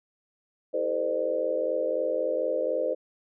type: tone cluster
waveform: sine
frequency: 327.9 / 407.8 / 455.2 / 518 / 602 Hz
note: E4 / G#4 / A#4 / C5 / D5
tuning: -9 / -32 / -41 / -17 / +43 cents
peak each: -36 / -36 / -34 / -27 / -30 dBFS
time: 0.73-2.95 s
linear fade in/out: 20 ms
effects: none